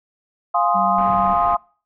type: chord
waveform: sine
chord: F minor seventh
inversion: none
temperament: equal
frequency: 698.5 / 830.6 / 1046.5 / 1244.5 Hz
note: F5 / Ab5 / C6 / Eb6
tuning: 0 / 0 / 0 / 0 cents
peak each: -19 / -22 / -20 / -21 dBFS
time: 0.54-1.57 s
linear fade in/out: 10 ms
type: tone with vibrato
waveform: triangle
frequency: 192.1 Hz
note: G3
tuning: 35 cents flat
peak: -24 dBFS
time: 0.74-1.34 s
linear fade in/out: 20 ms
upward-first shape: sine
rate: 16 Hz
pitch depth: 11 cents each way
type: low-pass noise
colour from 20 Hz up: pink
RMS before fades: -34 dBFS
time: 0.98-1.55 s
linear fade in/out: 2 ms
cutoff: 2300 Hz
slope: 24 dB/octave
effects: noise-tail reverb RT60 0.4 s tail -25 dB re dry